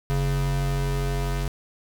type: tone pair together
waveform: square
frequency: 46.32 / 138.59 Hz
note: F#1 / C#3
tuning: +3 / 0 cents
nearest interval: octave + perfect fifth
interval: 1897 cents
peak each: -26 / -26 dBFS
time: 0.1-1.48 s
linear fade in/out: 0 ms
effects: none